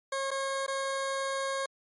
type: tone with dropouts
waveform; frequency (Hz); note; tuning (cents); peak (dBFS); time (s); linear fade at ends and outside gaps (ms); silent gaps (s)
20% pulse; 542; C#5; -39; -25; 0.12-1.66; 5; 0.307-0.313 / 0.665-0.679
effects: MP3 48 kbps